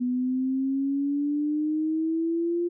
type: exponential sweep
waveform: sine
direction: up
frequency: 246 to 349.2 Hz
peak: -23 dBFS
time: 0-2.69 s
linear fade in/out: 20 ms
effects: none